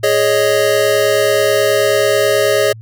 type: chord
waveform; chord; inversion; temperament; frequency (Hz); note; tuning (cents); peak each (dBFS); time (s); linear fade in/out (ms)
square; Ab suspended fourth; none; just; 415.3 / 553.7 / 623; Ab4 / Db5 / Eb5; 0 / -2 / +2; -16; 0.03-2.73; 10
effects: added 111 Hz sine -31 dBFS peak until 2.81 s